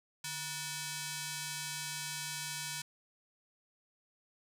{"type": "ring-modulated tone", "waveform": "5% pulse", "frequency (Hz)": 811, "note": "G#5", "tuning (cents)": -41, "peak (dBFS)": -23, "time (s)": [0.24, 2.82], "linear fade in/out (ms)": 5, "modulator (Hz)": 662, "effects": []}